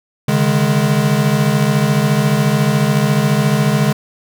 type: chord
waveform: square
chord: C# suspended second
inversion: none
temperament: equal with one note detuned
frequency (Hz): 138.59 / 152.71 / 207.7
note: C#3 / D#3 / G#3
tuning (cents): 0 / -32 / 0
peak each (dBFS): -17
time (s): 0.28-3.93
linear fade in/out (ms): 5
effects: none